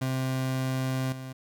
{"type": "tone with level steps", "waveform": "30% pulse", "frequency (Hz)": 130.81, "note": "C3", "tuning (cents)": 0, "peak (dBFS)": [-24, -34], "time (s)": [0.01, 1.33], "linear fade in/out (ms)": 10, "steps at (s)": 1.12, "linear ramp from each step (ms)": 5, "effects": []}